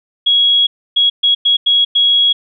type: tone bursts at uneven times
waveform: sine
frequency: 3322 Hz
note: G#7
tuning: in tune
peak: -8 dBFS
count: 6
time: 0.26-0.67 / 0.96-1.1 / 1.23-1.35 / 1.45-1.57 / 1.66-1.85 / 1.95-2.33 s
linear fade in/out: 10 ms
effects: none